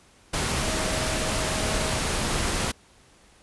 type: tone in noise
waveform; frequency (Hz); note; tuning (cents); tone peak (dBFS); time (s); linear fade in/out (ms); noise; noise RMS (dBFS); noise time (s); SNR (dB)
sine; 632; D#5; +27; -34; 0.62-2; 10; pink; -26; 0.33-2.72; -11
effects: pink hiss -56 dBFS RMS until 3.42 s + resampled to 24000 Hz